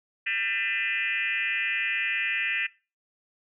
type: tone with frequency modulation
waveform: sine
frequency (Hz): 2217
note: C#7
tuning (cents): 0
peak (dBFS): -25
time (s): 0.26-2.67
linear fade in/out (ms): 10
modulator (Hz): 211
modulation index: 2.5
effects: noise-tail reverb RT60 0.3 s tail -20 dB re dry